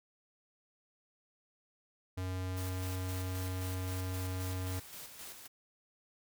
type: tone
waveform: square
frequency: 92.5 Hz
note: F#2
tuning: in tune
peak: -36 dBFS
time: 2.17-4.8 s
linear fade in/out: 10 ms
type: noise with tremolo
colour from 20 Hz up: white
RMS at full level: -47 dBFS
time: 2.56-5.48 s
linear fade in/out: 20 ms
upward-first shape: square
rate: 3.8 Hz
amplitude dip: 45%
effects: none